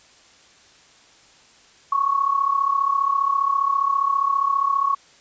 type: tone with amplitude modulation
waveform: sine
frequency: 1108.7 Hz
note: C#6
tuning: in tune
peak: -14 dBFS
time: 1.92-4.95 s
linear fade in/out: 5 ms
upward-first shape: sine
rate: 34.9 Hz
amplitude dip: 75%
effects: white hiss -52 dBFS RMS until 5.2 s + resampled to 16000 Hz